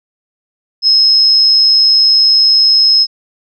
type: tone with amplitude modulation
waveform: sine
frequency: 5160 Hz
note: E8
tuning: 38 cents flat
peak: -3 dBFS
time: 0.82-3.07 s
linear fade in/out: 50 ms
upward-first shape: sine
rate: 140 Hz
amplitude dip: 50%
effects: none